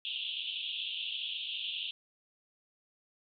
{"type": "band-pass noise", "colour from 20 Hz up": "white", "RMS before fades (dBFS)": -38, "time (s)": [0.05, 1.91], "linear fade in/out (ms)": 0, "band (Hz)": [2700, 3600], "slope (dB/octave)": 96, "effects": []}